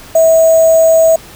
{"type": "tone with sample-and-hold", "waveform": "sine", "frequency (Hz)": 650, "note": "E5", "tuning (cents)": -24, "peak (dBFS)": -4, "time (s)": [0.15, 1.16], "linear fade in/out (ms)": 5, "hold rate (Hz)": 7350, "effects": ["pink hiss -35 dBFS RMS until 1.35 s"]}